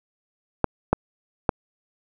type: clicks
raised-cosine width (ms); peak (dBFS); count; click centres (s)
1; -3; 3; 0.643 / 0.93 / 1.492
effects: none